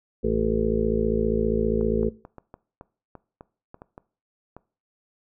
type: harmonic tone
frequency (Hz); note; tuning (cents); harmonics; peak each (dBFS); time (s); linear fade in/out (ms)
55; A1; 0; 1 / 2 / 3 / 4 / 6 / 7 / 8 / 9; -29 / -33 / -34 / -27 / -37 / -27 / -25 / -30; 0.23-2.1; 20
type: clicks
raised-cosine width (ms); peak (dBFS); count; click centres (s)
1; -27; 12; 1.811 / 2.031 / 2.251 / 2.383 / 2.541 / 2.811 / 3.153 / 3.409 / 3.744 / 3.819 / 3.979 / 4.566
effects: noise-tail reverb RT60 0.4 s tail -20 dB re dry